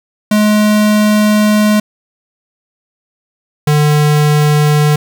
square tone pair in turn, 211.2 / 149.34 Hz, G#3 / D3, +29 / +29 cents, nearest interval tritone, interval 600 cents, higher first, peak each -8 dBFS, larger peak neither, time 0.31-1.8 / 3.67-4.96 s, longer first, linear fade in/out 5 ms, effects 8-bit

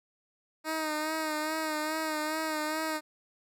10% pulse tone with vibrato, 311.1 Hz, D#4, in tune, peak -22 dBFS, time 0.64-3.01 s, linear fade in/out 50 ms, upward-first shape sine, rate 2.4 Hz, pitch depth 39 cents each way, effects none

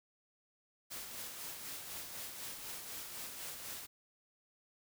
white noise with tremolo, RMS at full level -44 dBFS, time 0.9-3.87 s, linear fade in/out 20 ms, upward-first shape sine, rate 4 Hz, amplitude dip 40%, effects none

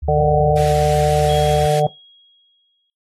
sine tone, 73.42 Hz, D2, in tune, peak -23 dBFS, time 0.02-1.67 s, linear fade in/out 10 ms
harmonic tone, 149.7 Hz, D3, 33 cents sharp, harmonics 1 / 3 / 4 / 5, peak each -18 / -18 / -18 / -18 dBFS, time 0.08-1.87 s, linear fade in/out 5 ms
pink high-pass noise, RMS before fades -32 dBFS, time 0.57-1.8 s, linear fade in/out 5 ms, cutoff 1500 Hz, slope 24 dB/octave
sine tone with exponential decay, 3295 Hz, G#7, 14 cents flat, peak -26 dBFS, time 1.29-2.9 s, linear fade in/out 1 ms, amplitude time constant 350 ms
effects noise-tail reverb RT60 0.2 s tail -18 dB re dry + AAC 32 kbps

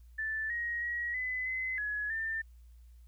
sine tone with pitch steps, 1759 / 1886 / 1905 / 2012 / 2040 / 1689 / 1792 Hz, A6 / A#6 / A#6 / B6 / C7 / G#6 / A6, -1 / +20 / +37 / +32 / -44 / +29 / +31 cents, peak -32 dBFS, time 0.18-2.42 s, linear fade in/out 10 ms, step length 320 ms, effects added 59 Hz sine -52 dBFS peak until 3.07 s + white hiss -75 dBFS RMS until 3.07 s

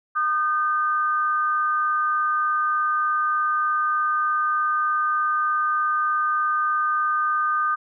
sine tone pair together, 1220 / 1543.3 Hz, D#6 / G6, -34 / -27 cents, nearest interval major third, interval 407 cents, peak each -20 / -26 dBFS, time 0.15-7.76 s, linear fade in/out 20 ms, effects none

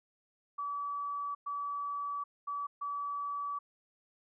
sine tone bursts at uneven times, 1147 Hz, D6, 41 cents flat, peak -34 dBFS, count 4, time 0.58-1.35 / 1.46-2.24 / 2.47-2.67 / 2.81-3.59 s, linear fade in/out 10 ms, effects none

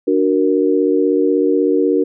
sine chord, D augmented, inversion none, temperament equal, 293.7 / 370 / 466.2 Hz, D4 / F#4 / A#4, 0 / 0 / 0 cents, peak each -16 dBFS, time 0.07-2.04 s, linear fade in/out 10 ms, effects none

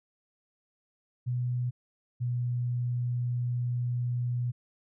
sine tone pair in turn, 123.47 / 122.19 Hz, B2 / B2, 0 / -18 cents, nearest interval unison, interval 18 cents, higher first, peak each -27 dBFS, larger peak neither, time 1.26-1.71 / 2.2-4.52 s, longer second, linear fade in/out 20 ms, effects none

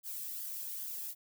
violet noise with flanger, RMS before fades -41 dBFS, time 0.03-1.15 s, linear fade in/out 50 ms, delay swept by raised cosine 0.61 to 1.22 ms, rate 2.5 Hz, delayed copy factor +0.5, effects none

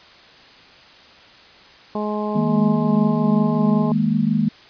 harmonic tone, 210.5 Hz, G#3, 24 cents sharp, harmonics 1 / 2 / 3 / 4 / 5, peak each -24 / -27 / -29 / -30 / -31 dBFS, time 1.95-3.92 s, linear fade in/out 2 ms
sine chord, D# suspended fourth, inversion none, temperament equal with one note detuned, 159.29 / 207.7 / 233.1 Hz, D#3 / G#3 / A#3, +41 / 0 / 0 cents, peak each -22 / -19 / -20 dBFS, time 2.35-4.49 s, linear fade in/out 10 ms
effects white hiss -46 dBFS RMS until 4.69 s + resampled to 11025 Hz

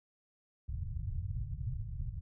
white low-pass noise, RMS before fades -38 dBFS, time 0.68-2.21 s, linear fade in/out 10 ms, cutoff 130 Hz, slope 48 dB/octave, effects none

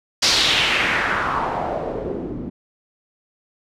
white noise with low-pass filter sweep, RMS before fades -21 dBFS, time 0.22-2.5 s, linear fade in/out 10 ms, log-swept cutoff 5200 to 240 Hz, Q 2.6, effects none

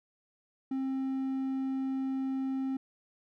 triangle tone, 265.9 Hz, C4, 28 cents sharp, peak -28 dBFS, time 0.71-2.77 s, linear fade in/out 5 ms, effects none

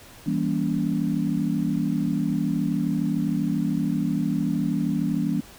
sine chord, E diminished seventh, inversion none, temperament just, 164.81 / 197.78 / 237.3 / 284.8 Hz, E3 / G3 / Bb3 / Db4, 0 / +16 / +31 / +47 cents, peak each -27 dBFS, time 0.26-5.41 s, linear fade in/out 10 ms, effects pink hiss -47 dBFS RMS until 5.58 s

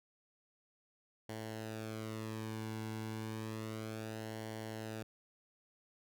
sawtooth tone with flanger, 110 Hz, A2, in tune, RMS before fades -43 dBFS, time 1.29-5.03 s, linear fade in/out 5 ms, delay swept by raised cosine 0.79 to 1.63 ms, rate 0.31 Hz, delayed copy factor -0.65, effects none

